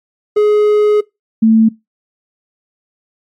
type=tone pair in turn; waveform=triangle / sine; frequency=420 / 222.5 Hz; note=G#4 / A3; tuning=+19 / +20 cents; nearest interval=major seventh; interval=1099 cents; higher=first; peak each=-5 dBFS; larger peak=neither; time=0.36-1.01 / 1.42-1.69 s; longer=first; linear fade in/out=10 ms; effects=noise-tail reverb RT60 0.2 s tail -22 dB re dry + MP3 64 kbps